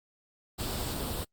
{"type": "noise with comb filter", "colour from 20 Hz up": "pink", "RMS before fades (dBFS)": -34, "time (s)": [0.58, 1.25], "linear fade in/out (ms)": 20, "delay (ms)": 0.24, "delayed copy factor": 0.5, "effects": ["noise-tail reverb RT60 0.1 s tail -26 dB re dry", "Opus 48 kbps"]}